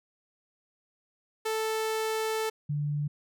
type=tone pair in turn; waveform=sawtooth / sine; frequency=440 / 146.83 Hz; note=A4 / D3; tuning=0 / 0 cents; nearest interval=octave + perfect fifth; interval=1900 cents; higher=first; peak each=-24 / -27 dBFS; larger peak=first; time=1.45-2.5 / 2.69-3.08 s; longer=first; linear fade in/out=10 ms; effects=none